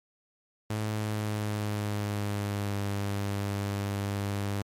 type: tone with pitch glide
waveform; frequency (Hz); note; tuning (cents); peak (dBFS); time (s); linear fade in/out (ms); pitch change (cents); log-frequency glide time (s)
sawtooth; 107.1 to 100.51; A2 to G2; -46 to +44; -25; 0.7-4.62; 5; -110; 0.9-2.91
effects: MP3 64 kbps